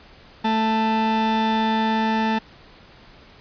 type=tone pair together; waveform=40% pulse; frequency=220.8 / 883 Hz; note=A3 / A5; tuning=+6 / +6 cents; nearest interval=2 octaves; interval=2400 cents; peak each=-20 / -22 dBFS; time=0.44-2.39 s; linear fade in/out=10 ms; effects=pink hiss -48 dBFS RMS until 3.4 s + resampled to 11025 Hz